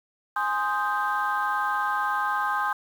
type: chord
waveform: sine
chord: Ab major seventh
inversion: none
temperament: equal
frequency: 830.6 / 1046.5 / 1244.5 / 1568 Hz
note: Ab5 / C6 / Eb6 / G6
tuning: 0 / 0 / 0 / 0 cents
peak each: -28 dBFS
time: 0.36-2.73 s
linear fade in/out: 5 ms
effects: tanh soft clip ceiling -16 dBFS + 8-bit